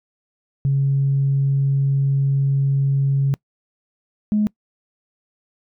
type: tone pair in turn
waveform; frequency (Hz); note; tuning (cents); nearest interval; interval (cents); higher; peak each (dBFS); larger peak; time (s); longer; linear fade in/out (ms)
sine; 137.8 / 210.7; C#3 / G#3; -10 / +25; perfect fifth; 735; second; -14; neither; 0.65-3.34 / 4.32-4.47; first; 0
effects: noise-tail reverb RT60 0.1 s tail -25 dB re dry + tanh soft clip ceiling -10 dBFS